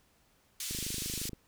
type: band-pass noise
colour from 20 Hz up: white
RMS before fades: -38 dBFS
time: 0.6-1.29 s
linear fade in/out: 2 ms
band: 3100 to 9400 Hz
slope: 12 dB/octave
type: click train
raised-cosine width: 3 ms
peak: -28 dBFS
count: 17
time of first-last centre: 0.71-1.333 s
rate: 25.7 Hz
effects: pink hiss -68 dBFS RMS until 1.47 s